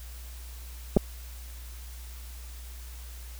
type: clicks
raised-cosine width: 2 ms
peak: -7 dBFS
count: 2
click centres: 0.966 / 0.971 s
effects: added 60 Hz sine -40 dBFS peak until 3.39 s + white hiss -50 dBFS RMS until 3.39 s